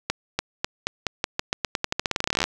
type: accelerating click train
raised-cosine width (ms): 0.2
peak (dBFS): -5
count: 28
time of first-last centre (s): 0.1-2.44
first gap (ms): 290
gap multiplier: 0.88
effects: none